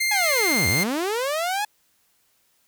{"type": "tone", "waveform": "sawtooth", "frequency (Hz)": 2105, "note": "C7", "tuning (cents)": 10, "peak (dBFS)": -17, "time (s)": [0, 0.84], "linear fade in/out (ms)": 10}
{"type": "linear two-way sweep", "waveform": "sawtooth", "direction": "down then up", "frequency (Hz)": [857, 76.1, 857], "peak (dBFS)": -19, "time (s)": [0.11, 1.65], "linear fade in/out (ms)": 5, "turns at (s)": 0.68}
{"type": "noise", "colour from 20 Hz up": "blue", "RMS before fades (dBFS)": -33, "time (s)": [0.23, 0.83], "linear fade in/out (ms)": 0}
{"effects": ["white hiss -65 dBFS RMS until 2.67 s"]}